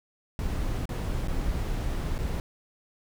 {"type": "noise with dropouts", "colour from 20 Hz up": "brown", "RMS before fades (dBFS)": -29, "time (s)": [0.39, 2.4], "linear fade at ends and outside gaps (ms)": 1, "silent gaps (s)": [[0.855, 0.891], [1.275, 1.282], [2.181, 2.188]], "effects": []}